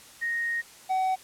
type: tone pair in turn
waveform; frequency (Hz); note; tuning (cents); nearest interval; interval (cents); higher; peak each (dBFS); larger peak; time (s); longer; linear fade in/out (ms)
sine / triangle; 1864.7 / 753.4; A#6 / F#5; 0 / +31; octave + major third; 1569; first; -26 / -21; second; 0.21-0.62 / 0.89-1.16; first; 20
effects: white hiss -50 dBFS RMS until 1.23 s + low-pass 11000 Hz 12 dB/octave